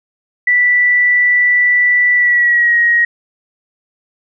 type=tone with pitch glide; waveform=sine; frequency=1968 to 1887.8 Hz; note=B6 to A#6; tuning=-7 to +21 cents; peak=-8 dBFS; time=0.47-3.05 s; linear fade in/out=5 ms; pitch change=-72 cents; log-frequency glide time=2.15-2.76 s; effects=none

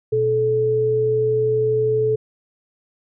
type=tone pair together; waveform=sine; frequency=121.7 / 433.7 Hz; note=B2 / A4; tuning=-25 / -25 cents; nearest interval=octave + minor seventh; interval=2200 cents; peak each=-25 / -16 dBFS; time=0.12-2.16 s; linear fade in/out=10 ms; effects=none

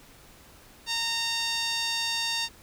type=tone with band-pass filter; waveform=sawtooth; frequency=920 Hz; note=A#5; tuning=23 cents flat; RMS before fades=-29 dBFS; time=0.86-2.49 s; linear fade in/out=50 ms; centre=4400 Hz; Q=1.9; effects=pink hiss -53 dBFS RMS until 2.62 s

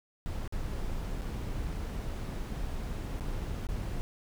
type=noise with dropouts; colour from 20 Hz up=brown; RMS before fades=-35 dBFS; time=0.26-4.01 s; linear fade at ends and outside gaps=0 ms; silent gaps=0.477-0.524 / 1.213-1.219 / 3.199-3.208 / 3.669-3.688 s; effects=none

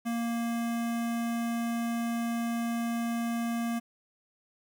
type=tone with notch filter; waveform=square; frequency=233.1 Hz; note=A#3; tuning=in tune; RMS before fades=-31 dBFS; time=0.05-3.8 s; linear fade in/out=20 ms; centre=4300 Hz; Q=1.8; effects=10-bit

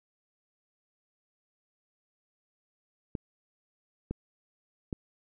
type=clicks; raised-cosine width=3 ms; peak=-20 dBFS; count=3; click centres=3.152 / 4.11 / 4.928 s; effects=none

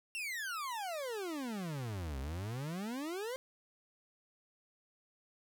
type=exponential two-way sweep; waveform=40% pulse; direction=down then up; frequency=2794 to 64.2 to 536 Hz; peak=-37 dBFS; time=0.15-3.36 s; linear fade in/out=0 ms; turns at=2.19 s; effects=none

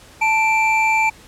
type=tone pair together; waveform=triangle; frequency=880 / 2349 Hz; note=A5 / D7; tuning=0 / 0 cents; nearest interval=octave + perfect fourth; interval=1700 cents; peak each=-15 dBFS; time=0.21-1.1 s; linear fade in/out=10 ms; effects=pink hiss -45 dBFS RMS until 1.27 s + low-pass 11000 Hz 12 dB/octave

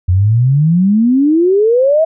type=exponential sweep; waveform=sine; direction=up; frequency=86.7 to 659.3 Hz; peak=-7 dBFS; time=0.08-2.05 s; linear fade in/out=10 ms; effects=none

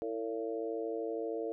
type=harmonic tone with a mistuned harmonic; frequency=113 Hz; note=A2; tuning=47 cents sharp; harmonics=3 / 4 / 5 / 6; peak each=-40 / -36 / -42 / -44 dBFS; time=0.02-1.52 s; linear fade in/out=0 ms; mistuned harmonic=3; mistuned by=-44 cents; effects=none

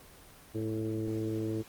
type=tone with frequency modulation; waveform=sine; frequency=220 Hz; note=A3; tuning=in tune; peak=-29 dBFS; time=0.54-1.63 s; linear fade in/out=20 ms; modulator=110 Hz; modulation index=1.9; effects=pink hiss -54 dBFS RMS until 1.68 s + Opus 24 kbps

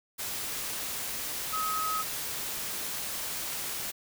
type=tone in noise; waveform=sine; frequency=1272 Hz; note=D#6; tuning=38 cents sharp; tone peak=-29 dBFS; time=1.52-2.03 s; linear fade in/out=20 ms; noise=white; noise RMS=-35 dBFS; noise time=0.18-3.92 s; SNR=+3 dB; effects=none

